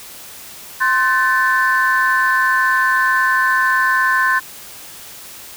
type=chord; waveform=sine; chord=F# diminished; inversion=second; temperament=equal with one note detuned; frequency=1046.5 / 1518.1 / 1760 Hz; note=C6 / F#6 / A6; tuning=0 / +44 / 0 cents; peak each=-16 dBFS; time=0.8-4.4 s; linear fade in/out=20 ms; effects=tanh soft clip ceiling -5 dBFS + white hiss -36 dBFS RMS until 5.56 s